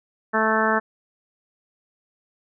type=harmonic tone; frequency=219.5 Hz; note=A3; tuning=4 cents flat; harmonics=1 / 2 / 3 / 4 / 5 / 6 / 7 / 8; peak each=-26 / -26 / -26 / -26 / -26 / -26 / -26 / -26 dBFS; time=0.33-0.8 s; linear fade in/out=20 ms; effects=none